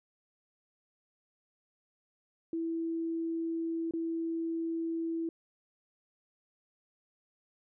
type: tone with dropouts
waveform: sine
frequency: 329.6 Hz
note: E4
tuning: in tune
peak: -31 dBFS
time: 2.53-5.29 s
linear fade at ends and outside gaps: 2 ms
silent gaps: 3.91-3.936 s
effects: none